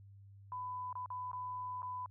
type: tone with dropouts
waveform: sine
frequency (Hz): 1000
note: B5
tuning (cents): +21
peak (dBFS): -39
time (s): 0.52-2.06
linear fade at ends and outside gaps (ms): 1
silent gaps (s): 0.928-0.954 / 1.06-1.103 / 1.316-1.331 / 1.82-1.829
effects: added 99 Hz sine -54 dBFS peak until 2.1 s